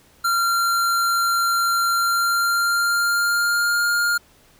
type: tone with pitch glide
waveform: square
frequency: 1378 to 1411 Hz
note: F6 to F6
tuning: -24 to +17 cents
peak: -18 dBFS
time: 0.24-4.18 s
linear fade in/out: 10 ms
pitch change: +41 cents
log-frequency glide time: 1.93-3.86 s
effects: pink hiss -54 dBFS RMS until 4.59 s